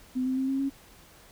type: tone with pitch steps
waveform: sine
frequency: 255.2 / 259.8 / 264.5 / 269.3 / 274.1 Hz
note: C4 / C4 / C4 / C#4 / C#4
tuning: -43 / -12 / +19 / -50 / -19 cents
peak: -25 dBFS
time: 0.15-0.7 s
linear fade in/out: 20 ms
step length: 110 ms
effects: pink hiss -54 dBFS RMS until 1.31 s